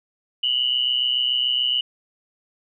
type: tone pair together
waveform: sine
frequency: 2873 / 3000 Hz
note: F7 / F#7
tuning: +48 / +23 cents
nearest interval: minor second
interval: 75 cents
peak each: -22 / -21 dBFS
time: 0.43-1.81 s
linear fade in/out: 5 ms
effects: none